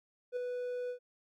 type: tone with ADSR envelope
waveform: triangle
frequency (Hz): 493.9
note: B4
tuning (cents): 0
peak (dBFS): -29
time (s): 0.32-0.99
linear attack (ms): 46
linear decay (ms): 4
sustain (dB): -4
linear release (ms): 93
effects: none